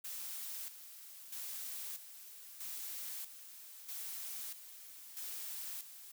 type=noise with tremolo; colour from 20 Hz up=blue; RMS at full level=-44 dBFS; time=0.04-6.12 s; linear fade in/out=10 ms; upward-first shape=square; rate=0.78 Hz; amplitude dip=65%; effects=none